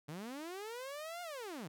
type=linear two-way sweep; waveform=sawtooth; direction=up then down; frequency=138.59 to 717 to 138.59 Hz; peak=-39 dBFS; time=0.08-1.68 s; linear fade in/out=10 ms; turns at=1.22 s; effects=none